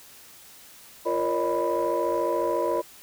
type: tone cluster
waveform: sine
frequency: 346.9 / 468.3 / 556 / 610 / 989 Hz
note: F4 / A#4 / C#5 / D#5 / B5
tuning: -12 / +8 / +5 / -34 / +2 cents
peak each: -28 dBFS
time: 1.05-2.82 s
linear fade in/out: 20 ms
effects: tanh soft clip ceiling -16 dBFS + white hiss -49 dBFS RMS until 3.02 s